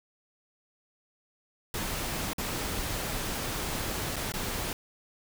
pink noise with dropouts, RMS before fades -33 dBFS, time 1.74-4.73 s, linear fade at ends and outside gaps 2 ms, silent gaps 2.333-2.382 / 4.16-4.164 / 4.321-4.338 s, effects none

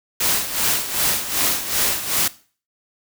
white noise with tremolo, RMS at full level -18 dBFS, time 0.2-2.28 s, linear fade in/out 5 ms, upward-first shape sine, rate 2.6 Hz, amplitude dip 70%, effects noise-tail reverb RT60 0.4 s tail -18 dB re dry

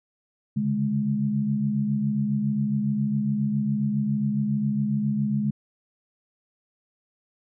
sine tone cluster, 137.2 / 144.5 / 209.3 Hz, C#3 / D3 / G#3, -17 / -28 / +14 cents, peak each -30 / -29 / -23 dBFS, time 0.56-5.51 s, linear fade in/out 10 ms, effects none

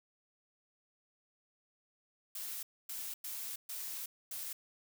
blue noise bursts at uneven times, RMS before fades -42 dBFS, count 5, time 2.35-2.63 / 2.89-3.14 / 3.24-3.56 / 3.69-4.06 / 4.31-4.53 s, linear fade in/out 5 ms, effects none

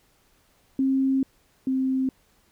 sine tone pair in turn, 267.2 / 262.6 Hz, C4 / C4, +36 / +6 cents, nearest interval unison, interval 30 cents, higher first, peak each -19 / -21 dBFS, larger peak first, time 0.79-1.23 / 1.67-2.09 s, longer first, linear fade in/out 2 ms, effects pink hiss -63 dBFS RMS until 2.51 s

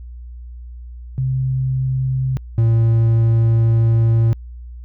sine / triangle tone pair in turn, 130.81 / 114.05 Hz, C3 / A#2, 0 / -37 cents, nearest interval major second, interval 237 cents, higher first, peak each -16 / -9 dBFS, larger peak second, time 1.18-2.37 / 2.58-4.33 s, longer second, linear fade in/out 0 ms, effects added 60 Hz sine -31 dBFS peak until 4.84 s

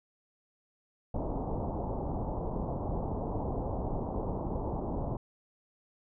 pink low-pass noise, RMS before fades -34 dBFS, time 1.14-5.17 s, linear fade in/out 5 ms, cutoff 950 Hz, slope 48 dB/octave, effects none

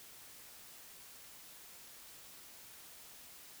silence, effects white hiss -55 dBFS RMS until 3.6 s

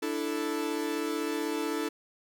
45% pulse chord, D suspended second, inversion none, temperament equal, 293.7 / 329.6 / 440 Hz, D4 / E4 / A4, 0 / 0 / 0 cents, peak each -34 dBFS, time 0.02-1.89 s, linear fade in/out 10 ms, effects none

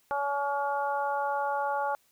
harmonic tone, 282.9 Hz, C#4, 35 cents sharp, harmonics 2 / 3 / 4 / 5, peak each -33 / -29 / -36 / -36 dBFS, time 0.11-1.95 s, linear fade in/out 0 ms, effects white hiss -67 dBFS RMS until 2.11 s

